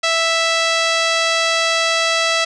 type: tone with low-pass filter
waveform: 5% pulse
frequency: 659.3 Hz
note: E5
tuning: in tune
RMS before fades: -17 dBFS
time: 0.03-2.45 s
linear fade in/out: 10 ms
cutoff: 4700 Hz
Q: 0.66
effects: none